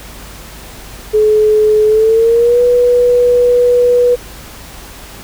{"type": "tone with pitch glide", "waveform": "sine", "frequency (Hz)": [427.8, 488.6], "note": ["A4", "B4"], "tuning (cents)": [-49, -19], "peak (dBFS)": -6, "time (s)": [1.13, 4.16], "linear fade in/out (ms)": 20, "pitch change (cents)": 230, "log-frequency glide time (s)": [1.87, 2.62], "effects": ["added 50 Hz sine -35 dBFS peak until 5.23 s", "pink hiss -33 dBFS RMS until 5.23 s"]}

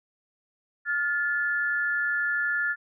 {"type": "tone pair together", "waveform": "sine", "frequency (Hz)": [1414.6, 1734], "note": ["F6", "A6"], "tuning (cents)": [22, -26], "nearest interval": "major third", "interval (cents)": 352, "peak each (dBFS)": [-27, -26], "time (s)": [0.85, 2.76], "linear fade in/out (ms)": 50, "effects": []}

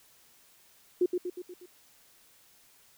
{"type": "tone with echo", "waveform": "sine", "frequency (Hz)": 358.9, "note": "F4", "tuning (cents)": 47, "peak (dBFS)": -21, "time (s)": [1.01, 1.06], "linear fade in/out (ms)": 5, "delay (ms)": 120, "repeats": 5, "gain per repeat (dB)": -5, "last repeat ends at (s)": 1.66, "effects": ["white hiss -61 dBFS RMS until 2.97 s"]}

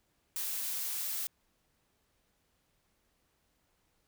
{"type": "noise", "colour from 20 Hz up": "blue", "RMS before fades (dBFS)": -36, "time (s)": [0.36, 1.27], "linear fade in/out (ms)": 0, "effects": ["pink hiss -75 dBFS RMS until 4.07 s"]}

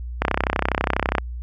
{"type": "click train", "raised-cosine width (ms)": 0.5, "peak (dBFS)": -3, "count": 32, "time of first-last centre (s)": [0.22, 1.183], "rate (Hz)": 32.2, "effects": ["added 60 Hz sine -28 dBFS peak until 1.42 s"]}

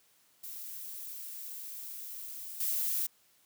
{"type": "noise with level steps", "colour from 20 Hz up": "violet", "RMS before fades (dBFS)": [-43, -32], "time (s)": [0.43, 3.07], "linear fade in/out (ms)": 10, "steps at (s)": 2.6, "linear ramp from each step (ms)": 5, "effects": ["white hiss -67 dBFS RMS until 3.45 s", "high-pass 80 Hz 12 dB/octave"]}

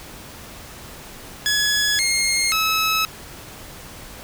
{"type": "tone with pitch steps", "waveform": "15% pulse", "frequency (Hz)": [1689, 2139, 1294], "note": ["G#6", "C7", "E6"], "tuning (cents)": [29, 38, -32], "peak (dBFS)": -11, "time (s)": [1.46, 3.05], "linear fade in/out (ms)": 0, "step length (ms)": 530, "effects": ["pink hiss -39 dBFS RMS until 4.23 s"]}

